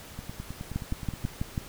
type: two click trains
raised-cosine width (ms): 5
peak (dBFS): -16 / -24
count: 6 / 11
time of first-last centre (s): 0.76-1.578 / 0.19-1.243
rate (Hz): 6.11 / 9.5
effects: pink hiss -46 dBFS RMS until 1.68 s